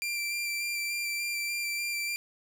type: tone with vibrato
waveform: sawtooth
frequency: 2362 Hz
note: D7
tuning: 9 cents sharp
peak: -27 dBFS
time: 0.02-2.16 s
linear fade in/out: 0 ms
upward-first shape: square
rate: 3.4 Hz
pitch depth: 12 cents each way
effects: none